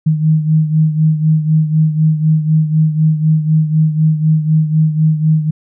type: beating tone pair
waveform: sine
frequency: 155.56 / 159.56 Hz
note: D#3 / D#3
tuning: 0 / +44 cents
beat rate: 4 Hz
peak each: -10 / -16 dBFS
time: 0.06-5.51 s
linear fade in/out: 10 ms
effects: none